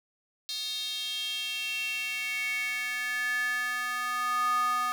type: tone with high-pass filter sweep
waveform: square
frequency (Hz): 246.9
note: B3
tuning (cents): 0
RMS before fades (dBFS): -31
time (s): 0.49-4.92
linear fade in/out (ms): 0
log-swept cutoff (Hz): 4000 to 1100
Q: 6.5
effects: none